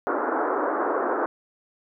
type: band-pass noise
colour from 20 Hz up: pink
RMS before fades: -25 dBFS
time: 0.07-1.26 s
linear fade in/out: 0 ms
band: 290 to 1500 Hz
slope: 48 dB/octave
effects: none